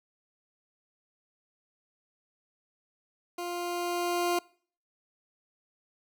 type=tone with level ramp; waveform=20% pulse; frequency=350 Hz; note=F4; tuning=4 cents sharp; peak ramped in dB=-29 to -20 dBFS; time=3.38-4.39 s; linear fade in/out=5 ms; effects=noise-tail reverb RT60 0.5 s tail -24 dB re dry